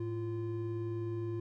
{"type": "tone pair together", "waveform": "triangle", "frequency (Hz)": [108.7, 345.1], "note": ["A2", "F4"], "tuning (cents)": [-21, -21], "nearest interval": "octave + minor sixth", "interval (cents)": 2000, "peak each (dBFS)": [-35, -35], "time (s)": [0, 1.4], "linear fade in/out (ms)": 5, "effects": []}